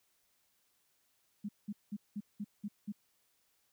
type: tone bursts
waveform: sine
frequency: 206.2 Hz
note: G#3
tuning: 12 cents flat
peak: -36 dBFS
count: 7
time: 1.44-2.923 s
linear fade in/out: 10 ms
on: 49 ms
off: 190 ms
effects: white hiss -75 dBFS RMS until 3.72 s